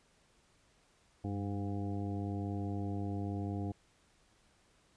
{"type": "harmonic tone with a mistuned harmonic", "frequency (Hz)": 100.9, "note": "G#2", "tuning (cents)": -49, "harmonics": [1, 2, 3, 4, 5, 7, 8], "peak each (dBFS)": [-37, -41, -41, -48, -51, -48, -54], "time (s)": [1.24, 3.72], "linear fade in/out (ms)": 5, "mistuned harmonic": 1, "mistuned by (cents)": -69, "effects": ["pink hiss -69 dBFS RMS until 4.96 s", "resampled to 22050 Hz"]}